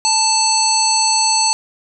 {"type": "harmonic tone", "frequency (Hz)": 882, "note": "A5", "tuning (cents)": 4, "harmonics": [1, 3, 5, 7, 9], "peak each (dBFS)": [-17, -25, -17, -21, -18], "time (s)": [0.05, 1.53], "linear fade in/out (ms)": 0, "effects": []}